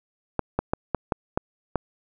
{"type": "clicks", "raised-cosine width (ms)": 1, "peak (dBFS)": -8, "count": 7, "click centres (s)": [0.393, 0.59, 0.735, 0.947, 1.122, 1.375, 1.757], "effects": []}